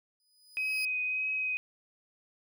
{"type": "tone with exponential growth", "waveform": "sawtooth", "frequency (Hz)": 4978, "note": "D#8", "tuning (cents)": 0, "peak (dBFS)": -31, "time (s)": [0.2, 0.85], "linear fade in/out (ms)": 1, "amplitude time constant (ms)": 140}
{"type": "tone with vibrato", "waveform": "sine", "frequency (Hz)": 2521, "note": "D#7", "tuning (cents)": 22, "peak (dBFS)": -29, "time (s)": [0.57, 1.57], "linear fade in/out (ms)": 0, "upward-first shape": "triangle", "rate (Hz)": 1.7, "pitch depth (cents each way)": 18}
{"effects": []}